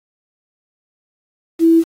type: tone with quantisation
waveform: sine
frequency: 329.6 Hz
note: E4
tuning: in tune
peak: -7 dBFS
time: 1.59-1.84 s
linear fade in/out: 50 ms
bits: 6
effects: AAC 48 kbps